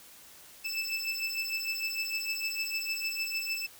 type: beating tone pair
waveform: 25% pulse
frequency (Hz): 2630 / 2636.6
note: E7 / E7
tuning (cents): -5 / 0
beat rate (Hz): 6.6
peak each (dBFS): -31 / -30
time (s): 0.64-3.67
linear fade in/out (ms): 20
effects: white hiss -53 dBFS RMS until 3.79 s